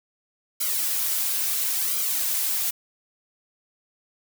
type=noise with flanger; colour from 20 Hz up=blue; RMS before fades=-25 dBFS; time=0.6-2.71 s; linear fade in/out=10 ms; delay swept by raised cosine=1.1 to 4.7 ms; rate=0.73 Hz; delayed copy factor=-0.75; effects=none